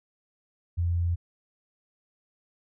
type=tone; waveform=sine; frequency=86.1 Hz; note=F2; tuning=24 cents flat; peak=-23 dBFS; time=0.77-1.16 s; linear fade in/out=20 ms; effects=none